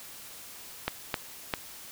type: clicks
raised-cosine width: 0.3 ms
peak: -11 dBFS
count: 3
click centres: 0.88 / 1.142 / 1.538 s
effects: white hiss -46 dBFS RMS until 1.91 s